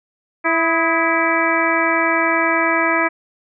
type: harmonic tone with a mistuned harmonic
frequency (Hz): 330.1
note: E4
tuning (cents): +2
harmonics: 1 / 2 / 3 / 4 / 5 / 6 / 7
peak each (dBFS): -22 / -22 / -22 / -22 / -22 / -22 / -22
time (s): 0.44-3.09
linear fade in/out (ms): 20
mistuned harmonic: 4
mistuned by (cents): -65
effects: none